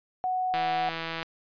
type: tone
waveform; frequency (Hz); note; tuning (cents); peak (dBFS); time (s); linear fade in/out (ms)
sine; 740; F#5; 0; -25; 0.24-0.89; 0
type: click train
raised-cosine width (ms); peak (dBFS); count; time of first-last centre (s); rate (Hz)
0.3; -17; 114; 0.54-1.229; 164
effects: resampled to 11025 Hz